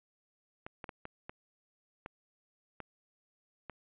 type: clicks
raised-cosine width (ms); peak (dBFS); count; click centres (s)
0.5; -27; 8; 0.665 / 0.842 / 0.892 / 1.054 / 1.295 / 2.061 / 2.803 / 3.697
effects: resampled to 8000 Hz